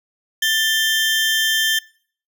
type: tone pair together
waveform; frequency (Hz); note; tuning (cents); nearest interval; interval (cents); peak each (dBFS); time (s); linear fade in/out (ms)
40% pulse; 1769 / 3150; A6 / G7; +9 / +8; minor seventh; 999; -18; 0.42-1.79; 5
effects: noise-tail reverb RT60 0.5 s tail -22 dB re dry